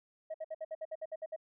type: tone bursts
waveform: sine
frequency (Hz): 634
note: D#5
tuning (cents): +32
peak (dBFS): -35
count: 11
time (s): 0.3-1.363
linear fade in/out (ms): 10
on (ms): 43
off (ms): 59
effects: tanh soft clip ceiling -34 dBFS